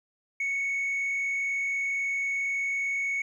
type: tone with frequency modulation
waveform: sine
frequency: 2217 Hz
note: C#7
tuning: in tune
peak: -24 dBFS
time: 0.4-3.22 s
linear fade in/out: 5 ms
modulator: 43.8 Hz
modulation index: 0.45
effects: tanh soft clip ceiling -25 dBFS + 11-bit